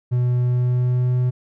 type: tone with pitch glide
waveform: triangle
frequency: 123.47 to 125.19 Hz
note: B2 to B2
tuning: 0 to +24 cents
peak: -14 dBFS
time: 0.11-1.31 s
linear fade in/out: 20 ms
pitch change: +24 cents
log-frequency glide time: 0.42-1.16 s
effects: none